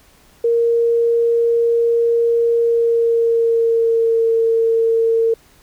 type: tone with pitch glide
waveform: sine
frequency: 466.2 to 455 Hz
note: A#4 to A#4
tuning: 0 to -42 cents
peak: -12 dBFS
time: 0.44-5.34 s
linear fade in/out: 5 ms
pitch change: -42 cents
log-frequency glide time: 2.58-4.31 s
effects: pink hiss -51 dBFS RMS until 5.62 s